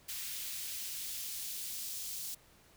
white noise with high-pass filter sweep, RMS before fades -41 dBFS, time 0.08-2.35 s, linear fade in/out 10 ms, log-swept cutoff 2300 to 4500 Hz, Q 0.9, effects pink hiss -63 dBFS RMS until 2.76 s

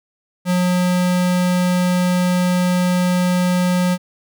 square tone, 180 Hz, F#3, 47 cents flat, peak -15 dBFS, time 0.45-3.98 s, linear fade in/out 50 ms, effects none

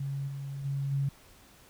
sine tone with level steps, 138.59 Hz, C#3, in tune, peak -31 / -35 / -29 / -26 dBFS, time 0-1.09 s, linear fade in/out 5 ms, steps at 0.27 / 0.64 / 0.91 s, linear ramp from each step 20 ms, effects pink hiss -57 dBFS RMS until 1.69 s

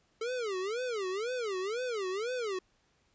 square tone with vibrato, 433 Hz, A4, 28 cents flat, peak -33 dBFS, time 0.21-2.59 s, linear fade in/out 5 ms, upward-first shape sine, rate 2 Hz, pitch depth 280 cents each way, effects pink hiss -71 dBFS RMS until 3.14 s + resampled to 16000 Hz

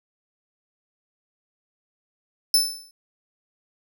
sawtooth tone with exponential decay, 5274 Hz, E8, in tune, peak -10 dBFS, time 2.54-2.91 s, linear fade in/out 2 ms, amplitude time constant 79 ms, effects none

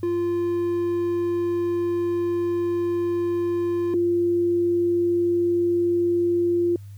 triangle / sine tone pair in turn, 346.7 / 346.7 Hz, F4 / F4, -13 / -13 cents, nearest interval unison, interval 0 cents, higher neither, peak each -19 / -18 dBFS, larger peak second, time 0.03-3.94 / 3.94-6.76 s, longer first, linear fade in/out 2 ms, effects added 100 Hz sine -37 dBFS peak until 6.97 s + white hiss -60 dBFS RMS until 6.97 s

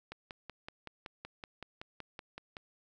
click train, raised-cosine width 0.3 ms, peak -27 dBFS, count 14, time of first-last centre 0.12-2.568 s, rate 5.31 Hz, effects none

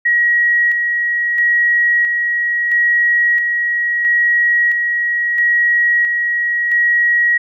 sine tone with tremolo, 1904 Hz, A#6, 36 cents sharp, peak -10 dBFS, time 0.05-7.38 s, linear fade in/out 10 ms, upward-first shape square, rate 0.75 Hz, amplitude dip 35%, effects none

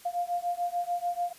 sine beating tone pair, 698.5 / 705.3 Hz, F5 / F5, 0 / +17 cents, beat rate 6.8 Hz, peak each -31 dBFS, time 0.05-1.33 s, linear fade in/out 10 ms, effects white hiss -53 dBFS RMS until 1.38 s + resampled to 32000 Hz

